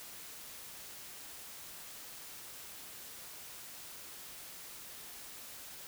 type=silence; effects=white hiss -49 dBFS RMS until 5.87 s